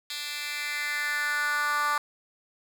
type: tone with high-pass filter sweep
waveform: 10% pulse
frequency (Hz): 293.7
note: D4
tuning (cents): 0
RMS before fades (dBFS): -29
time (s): 0.1-1.98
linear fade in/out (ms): 2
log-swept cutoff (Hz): 3100 to 1100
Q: 3.3
effects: none